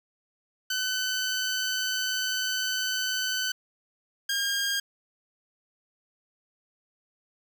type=tone pair in turn; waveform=15% pulse; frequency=1513 / 1614.3 Hz; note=F#6 / G#6; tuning=+38 / -50 cents; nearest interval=minor second; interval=112 cents; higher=second; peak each=-20 / -19 dBFS; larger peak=second; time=0.7-3.52 / 4.29-4.8 s; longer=first; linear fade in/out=5 ms; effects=none